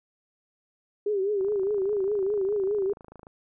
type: tone with vibrato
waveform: sine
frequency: 400 Hz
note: G4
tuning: 35 cents sharp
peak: -23 dBFS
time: 1.06-2.93 s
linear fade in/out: 5 ms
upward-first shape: triangle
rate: 4.9 Hz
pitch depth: 120 cents each way
type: click train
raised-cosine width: 1 ms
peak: -32 dBFS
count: 51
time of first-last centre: 1.41-3.269 s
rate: 26.9 Hz
effects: none